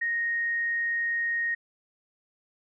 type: tone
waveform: sine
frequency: 1864.7 Hz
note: A#6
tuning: in tune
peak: -25 dBFS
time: 0.01-1.55 s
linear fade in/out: 10 ms
effects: none